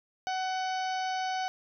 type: harmonic tone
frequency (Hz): 749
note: F#5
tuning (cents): +21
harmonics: 1 / 2 / 3 / 4 / 5 / 6 / 7 / 8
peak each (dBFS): -30 / -39 / -44 / -43 / -49 / -46 / -49 / -48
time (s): 0.27-1.48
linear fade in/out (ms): 0
effects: none